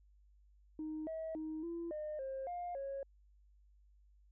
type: tone with pitch steps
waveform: sine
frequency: 310.5 / 643 / 313.3 / 337.9 / 608 / 534 / 706 / 549 Hz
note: D#4 / E5 / D#4 / E4 / D#5 / C5 / F5 / C#5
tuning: -3 / -43 / +12 / +43 / -40 / +35 / +19 / -17 cents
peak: -38 dBFS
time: 0.79-3.03 s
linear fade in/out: 2 ms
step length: 280 ms
effects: tanh soft clip ceiling -36 dBFS + added 50 Hz sine -63 dBFS peak until 4.31 s